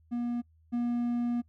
triangle tone pair in turn, 239.6 / 239.6 Hz, A#3 / A#3, +48 / +48 cents, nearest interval unison, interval 0 cents, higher neither, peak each -27 / -25 dBFS, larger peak second, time 0.11-0.42 / 0.72-1.42 s, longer second, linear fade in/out 20 ms, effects noise-tail reverb RT60 0.1 s tail -25 dB re dry + added 80 Hz sine -60 dBFS peak until 1.48 s

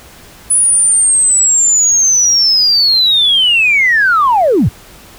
sine linear sweep, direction down, 9956 to 68.8 Hz, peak -6 dBFS, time 0.5-4.69 s, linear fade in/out 10 ms, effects tanh soft clip ceiling -2 dBFS + pink hiss -38 dBFS RMS until 5.18 s

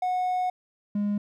triangle tone pair in turn, 732 / 205.4 Hz, F#5 / G#3, -19 / -19 cents, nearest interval octave + minor seventh, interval 2200 cents, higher first, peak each -21 dBFS, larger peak neither, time 0.02-0.5 / 0.95-1.18 s, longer first, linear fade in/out 5 ms, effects tanh soft clip ceiling -17 dBFS

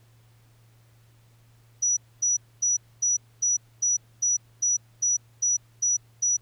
sine tone bursts, 5870 Hz, F#8, 15 cents flat, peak -20 dBFS, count 12, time 1.82-6.37 s, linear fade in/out 10 ms, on 150 ms, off 250 ms, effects added 115 Hz sine -55 dBFS peak until 6.41 s + pink hiss -64 dBFS RMS until 6.41 s

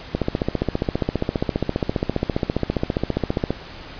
click train, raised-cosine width 2 ms, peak -6 dBFS, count 51, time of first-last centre 0.15-3.506 s, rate 14.9 Hz, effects pink hiss -38 dBFS RMS until 3.99 s + resampled to 11025 Hz

